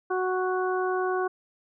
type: harmonic tone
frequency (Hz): 370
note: F#4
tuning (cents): 0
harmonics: 1 / 2 / 3 / 4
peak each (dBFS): -26 / -31 / -32 / -34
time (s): 0.1-1.28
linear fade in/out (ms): 10
effects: none